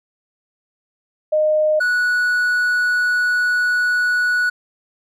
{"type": "tone pair in turn", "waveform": ["sine", "triangle"], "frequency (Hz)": [615, 1470.3], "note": ["D#5", "F#6"], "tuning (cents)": [-20, -11], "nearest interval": "octave + minor third", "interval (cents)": 1509, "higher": "second", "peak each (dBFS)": -13, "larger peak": "neither", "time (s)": [[1.32, 1.8], [1.8, 4.5]], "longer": "second", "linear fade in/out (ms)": 10, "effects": []}